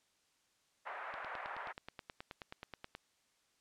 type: band-pass noise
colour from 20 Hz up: pink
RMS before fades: -45 dBFS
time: 0.85-1.73 s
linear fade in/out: 20 ms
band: 680 to 1900 Hz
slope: 24 dB/octave
type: click train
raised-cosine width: 0.3 ms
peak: -29 dBFS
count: 18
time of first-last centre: 1.14-2.95 s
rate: 9.39 Hz
effects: white hiss -75 dBFS RMS until 3.6 s + low-pass 8000 Hz 12 dB/octave